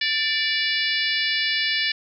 harmonic tone with a mistuned harmonic, 580 Hz, D5, 22 cents flat, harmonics 3 / 4 / 5 / 6 / 7 / 8 / 9, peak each -26 / -27 / -28 / -29 / -29 / -30 / -31 dBFS, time 0.01-1.92 s, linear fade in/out 5 ms, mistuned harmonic 3, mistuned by +32 cents, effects none

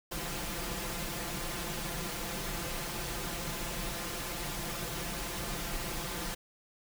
pink noise with comb filter, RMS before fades -37 dBFS, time 0.11-6.35 s, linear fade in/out 10 ms, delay 5.8 ms, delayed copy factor +0.75, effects none

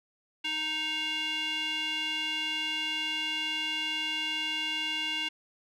square tone with band-pass filter, 311.1 Hz, D#4, in tune, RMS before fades -32 dBFS, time 0.44-5.29 s, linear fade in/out 10 ms, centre 2800 Hz, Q 4.5, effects none

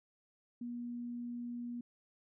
sine tone, 240.2 Hz, B3, 48 cents flat, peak -39 dBFS, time 0.61-1.81 s, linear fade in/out 5 ms, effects none

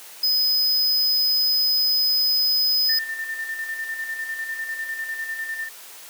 square tone, 5030 Hz, D#8, 18 cents sharp, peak -18 dBFS, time 0.23-2.99 s, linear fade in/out 5 ms
sine tone with tremolo, 1800 Hz, A6, 39 cents sharp, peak -25 dBFS, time 2.89-5.69 s, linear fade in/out 5 ms, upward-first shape square, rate 10 Hz, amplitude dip 45%
effects white hiss -42 dBFS RMS until 6.09 s + high-pass 400 Hz 12 dB/octave

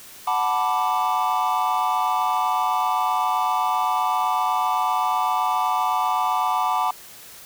triangle chord, B minor seventh, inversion second, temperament equal, 740 / 880 / 987.8 / 1174.7 Hz, F#5 / A5 / B5 / D6, 0 / 0 / 0 / 0 cents, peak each -23 dBFS, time 0.27-6.91 s, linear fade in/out 5 ms, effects white hiss -43 dBFS RMS until 7.45 s

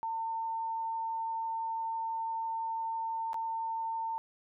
sine tone with dropouts, 903 Hz, A5, 45 cents sharp, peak -32 dBFS, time 0.03-4.18 s, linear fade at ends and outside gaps 0 ms, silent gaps 3.332-3.343 s, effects none

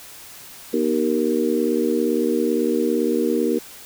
harmonic tone with a mistuned harmonic, 77.78 Hz, D#2, in tune, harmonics 3 / 4 / 5 / 6, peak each -23 / -23 / -23 / -23 dBFS, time 0.73-3.59 s, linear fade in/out 10 ms, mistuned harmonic 3, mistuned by +57 cents, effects white hiss -41 dBFS RMS until 3.85 s

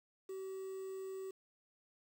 triangle tone with quantisation, 382.2 Hz, G4, 44 cents flat, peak -40 dBFS, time 0.29-1.31 s, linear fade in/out 5 ms, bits 10, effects none

